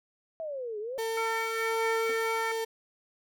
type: exponential two-way sweep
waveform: sine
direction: down then up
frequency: 663 to 408.9 to 557 Hz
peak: -33 dBFS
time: 0.4-0.98 s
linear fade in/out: 0 ms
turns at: 0.79 s
type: tone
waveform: 35% pulse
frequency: 450.8 Hz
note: A4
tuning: 42 cents sharp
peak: -28 dBFS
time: 0.98-2.65 s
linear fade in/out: 10 ms
type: harmonic tone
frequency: 451.7 Hz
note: A4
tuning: 45 cents sharp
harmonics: 1 / 2 / 3 / 4 / 5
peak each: -38 / -38 / -35 / -39 / -36 dBFS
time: 1.17-2.52 s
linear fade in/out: 5 ms
type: tone with exponential decay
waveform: 20% pulse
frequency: 261.6 Hz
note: C4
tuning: in tune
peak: -34 dBFS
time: 2.09-2.19 s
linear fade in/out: 5 ms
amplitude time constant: 21 ms
effects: none

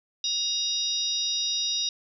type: harmonic tone with a mistuned harmonic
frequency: 943 Hz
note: A#5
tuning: 20 cents sharp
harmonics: 3 / 4 / 5 / 6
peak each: -38 / -27 / -32 / -31 dBFS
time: 0.24-1.89 s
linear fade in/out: 2 ms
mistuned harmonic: 5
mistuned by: +71 cents
effects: none

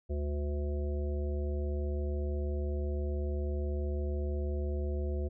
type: harmonic tone with a mistuned harmonic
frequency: 73 Hz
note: D2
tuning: 10 cents flat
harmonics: 1 / 3 / 5 / 7 / 9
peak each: -31 / -44 / -40 / -44 / -48 dBFS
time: 0.09-5.29 s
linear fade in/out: 20 ms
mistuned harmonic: 3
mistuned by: -44 cents
effects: none

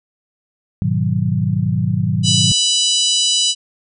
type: chord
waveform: sine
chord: G# minor seventh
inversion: none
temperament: equal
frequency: 103.83 / 123.47 / 155.56 / 185 Hz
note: G#2 / B2 / D#3 / F#3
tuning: 0 / 0 / 0 / 0 cents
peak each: -20 dBFS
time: 0.82-2.52 s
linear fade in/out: 0 ms
type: harmonic tone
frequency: 988 Hz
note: B5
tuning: in tune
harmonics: 3 / 4 / 5 / 6 / 7 / 8 / 9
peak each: -17 / -19 / -21 / -23 / -24 / -25 / -26 dBFS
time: 2.23-3.55 s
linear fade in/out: 50 ms
effects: none

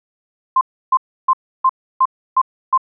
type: tone bursts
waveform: sine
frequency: 1046.5 Hz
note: C6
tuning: in tune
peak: -9 dBFS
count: 7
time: 0.56-2.777 s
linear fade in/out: 5 ms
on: 51 ms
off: 310 ms
effects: none

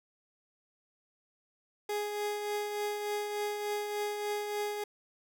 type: tone with tremolo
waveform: 30% pulse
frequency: 415.3 Hz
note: G#4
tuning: in tune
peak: -28 dBFS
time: 1.89-4.84 s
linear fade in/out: 5 ms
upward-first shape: triangle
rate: 3.4 Hz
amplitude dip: 45%
effects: none

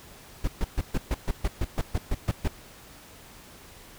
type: noise bursts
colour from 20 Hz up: brown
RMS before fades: -24 dBFS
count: 13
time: 0.44-2.481 s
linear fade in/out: 5 ms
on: 37 ms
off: 130 ms
effects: pink hiss -49 dBFS RMS until 3.98 s

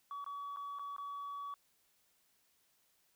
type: tone with dropouts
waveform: sine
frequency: 1135 Hz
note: C#6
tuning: 41 cents sharp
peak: -39 dBFS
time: 0.11-1.54 s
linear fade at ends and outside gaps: 1 ms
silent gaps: 0.243-0.263 / 0.562-0.57 / 0.787-0.794 / 0.964-0.982 s
effects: tanh soft clip ceiling -39 dBFS + white hiss -74 dBFS RMS until 3.15 s

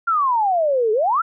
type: exponential two-way sweep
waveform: sine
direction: down then up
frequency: 1409 to 417.6 to 1409 Hz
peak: -15 dBFS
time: 0.07-1.22 s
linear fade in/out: 10 ms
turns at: 0.92 s
effects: none

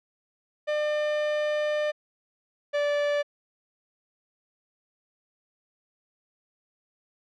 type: tone pair in turn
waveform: 45% pulse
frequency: 600 / 581.9 Hz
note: D5 / D5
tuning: +37 / -16 cents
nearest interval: minor second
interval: 53 cents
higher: first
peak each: -24 / -23 dBFS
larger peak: second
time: 0.67-1.92 / 2.73-3.23 s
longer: first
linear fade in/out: 20 ms
effects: low-pass 3000 Hz 12 dB/octave

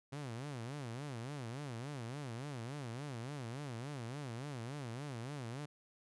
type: tone with vibrato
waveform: sawtooth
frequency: 129.7 Hz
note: C3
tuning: 15 cents flat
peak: -38 dBFS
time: 0.12-5.66 s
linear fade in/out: 10 ms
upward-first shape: sine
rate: 3.5 Hz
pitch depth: 240 cents each way
effects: resampled to 24000 Hz

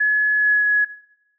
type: tone with pitch glide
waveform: sine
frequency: 1700 to 1683.4 Hz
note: G#6 to G#6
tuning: +40 to +23 cents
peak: -14 dBFS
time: 0-0.85 s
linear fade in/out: 10 ms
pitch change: -17 cents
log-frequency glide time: 0.35-0.66 s
effects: noise-tail reverb RT60 0.8 s tail -17 dB re dry

